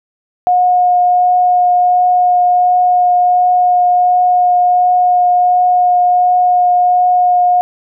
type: tone with vibrato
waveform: sine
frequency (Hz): 720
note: F#5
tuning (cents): -47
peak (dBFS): -7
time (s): 0.47-7.61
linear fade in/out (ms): 0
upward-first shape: triangle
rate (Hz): 1.4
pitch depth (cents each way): 10
effects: none